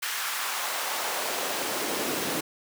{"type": "noise with high-pass filter sweep", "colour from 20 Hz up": "pink", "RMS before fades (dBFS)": -30, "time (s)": [0.02, 2.41], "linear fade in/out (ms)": 10, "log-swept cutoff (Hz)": [1500, 230], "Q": 1.3, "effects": []}